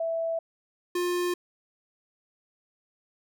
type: tone pair in turn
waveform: sine / square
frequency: 659.3 / 354.3 Hz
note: E5 / F4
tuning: 0 / +25 cents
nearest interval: major seventh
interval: 1075 cents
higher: first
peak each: -26 dBFS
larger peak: neither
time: 0-0.39 / 0.95-1.34 s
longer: neither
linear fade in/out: 5 ms
effects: none